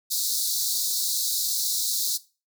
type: high-pass noise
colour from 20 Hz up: pink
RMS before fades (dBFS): -26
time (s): 0.1-2.18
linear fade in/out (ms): 20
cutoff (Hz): 3800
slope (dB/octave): 96
effects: noise-tail reverb RT60 0.3 s tail -17 dB re dry